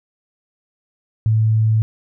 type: tone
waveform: sine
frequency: 110 Hz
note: A2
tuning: in tune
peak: -12 dBFS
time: 1.26-1.82 s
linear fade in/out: 0 ms
effects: none